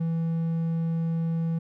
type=tone; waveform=triangle; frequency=164.8 Hz; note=E3; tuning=in tune; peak=-22 dBFS; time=0-1.59 s; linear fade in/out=10 ms; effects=none